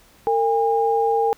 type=tone pair together; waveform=sine; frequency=454.9 / 810.5 Hz; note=A#4 / G#5; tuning=-42 / -42 cents; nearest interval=minor seventh; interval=1000 cents; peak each=-19 dBFS; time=0.27-1.33 s; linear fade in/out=0 ms; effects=pink hiss -53 dBFS RMS until 1.37 s